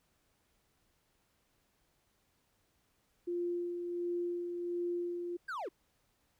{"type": "tone with tremolo", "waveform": "sine", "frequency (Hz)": 349.1, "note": "F4", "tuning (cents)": -1, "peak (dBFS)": -32, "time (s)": [3.27, 5.37], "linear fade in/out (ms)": 10, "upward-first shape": "sine", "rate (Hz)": 1.4, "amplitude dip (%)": 40}
{"type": "linear sweep", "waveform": "triangle", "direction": "down", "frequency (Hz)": [1638, 292.6], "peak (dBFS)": -35, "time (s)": [5.48, 5.69], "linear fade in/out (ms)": 10}
{"effects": ["pink hiss -75 dBFS RMS until 6.39 s"]}